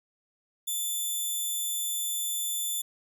5% pulse tone, 3520 Hz, A7, in tune, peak -21 dBFS, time 0.67-2.82 s, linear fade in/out 10 ms, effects none

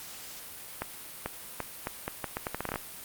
accelerating click train, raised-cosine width 0.5 ms, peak -16 dBFS, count 15, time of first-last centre 0.82-2.758 s, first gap 440 ms, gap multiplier 0.78, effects white hiss -44 dBFS RMS until 3.04 s + Opus 48 kbps

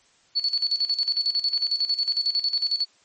sine tone with tremolo, 4435 Hz, C#8, in tune, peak -19 dBFS, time 0.35-2.85 s, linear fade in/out 20 ms, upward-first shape square, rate 11 Hz, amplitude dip 75%, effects white hiss -60 dBFS RMS until 3.04 s + MP3 32 kbps

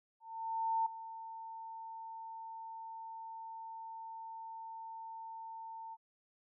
sine tone with ADSR envelope, 900 Hz, A5, 39 cents sharp, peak -29 dBFS, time 0.2-5.97 s, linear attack 660 ms, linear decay 5 ms, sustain -15 dB, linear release 39 ms, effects none

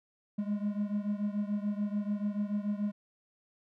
triangle beating tone pair, 204.1 / 211 Hz, G#3 / G#3, -30 / +28 cents, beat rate 6.9 Hz, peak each -30 / -33 dBFS, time 0.38-2.92 s, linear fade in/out 10 ms, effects none

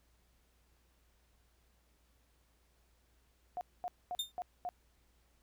sine tone bursts, 717 Hz, F5, 45 cents sharp, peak -36 dBFS, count 5, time 3.57-4.69 s, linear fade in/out 0 ms, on 40 ms, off 230 ms
40% pulse tone with exponential decay, 3627 Hz, A#7, 48 cents flat, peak -29 dBFS, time 4.19-4.32 s, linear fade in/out 5 ms, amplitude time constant 28 ms
effects added 59 Hz sine -70 dBFS peak until 5.42 s + pink hiss -74 dBFS RMS until 5.42 s

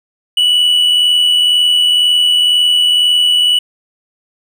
triangle tone with amplitude modulation, 2952 Hz, F#7, 5 cents flat, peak -5 dBFS, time 0.37-3.59 s, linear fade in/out 5 ms, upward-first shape sine, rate 82 Hz, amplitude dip 35%, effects none

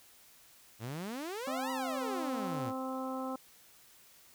sawtooth exponential two-way sweep, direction up then down, 103.83 to 995 to 103.83 Hz, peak -34 dBFS, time 0.79-2.73 s, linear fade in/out 50 ms, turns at 1.71 s
harmonic tone, 261.6 Hz, C4, in tune, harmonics 1 / 2 / 3 / 4 / 5, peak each -38 / -41 / -43 / -44 / -45 dBFS, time 1.47-3.36 s, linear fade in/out 5 ms
effects white hiss -60 dBFS RMS until 4.34 s

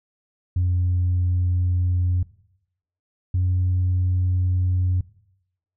sine tone pair in turn, 89.6 / 91.06 Hz, F2 / F#2, +45 / -27 cents, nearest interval unison, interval 28 cents, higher second, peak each -16 / -16 dBFS, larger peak neither, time 0.56-2.23 / 3.34-5.01 s, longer neither, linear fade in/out 5 ms, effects noise-tail reverb RT60 0.8 s tail -20 dB re dry + tanh soft clip ceiling -15 dBFS

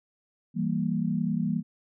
sine chord, E diminished, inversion none, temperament equal, 164.81 / 196 / 233.1 Hz, E3 / G3 / Bb3, 0 / 0 / 0 cents, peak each -29 dBFS, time 0.54-1.63 s, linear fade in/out 50 ms, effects none

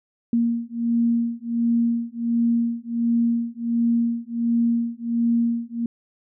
sine beating tone pair, 233.1 / 234.5 Hz, A#3 / A#3, 0 / +11 cents, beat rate 1.4 Hz, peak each -22 dBFS, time 0.33-5.86 s, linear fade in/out 2 ms, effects none

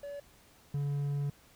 triangle tone pair in turn, 571 / 142.75 Hz, D5 / D3, -49 / -49 cents, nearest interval 2 octaves, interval 2400 cents, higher first, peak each -37 / -28 dBFS, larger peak second, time 0.03-0.2 / 0.74-1.3 s, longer second, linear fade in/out 5 ms, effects pink hiss -61 dBFS RMS until 1.55 s

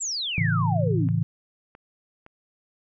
sine exponential sweep, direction down, 7890 to 240 Hz, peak -26 dBFS, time 0-1.09 s, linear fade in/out 20 ms
sine chord, A major, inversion none, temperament equal, 110 / 138.59 / 164.81 Hz, A2 / C#3 / E3, 0 / 0 / 0 cents, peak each -24 / -27 / -24 dBFS, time 0.38-1.23 s, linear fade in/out 0 ms
clicks, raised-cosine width 0.5 ms, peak -31 dBFS, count 3, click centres 1.088 / 1.751 / 2.264 s
effects none

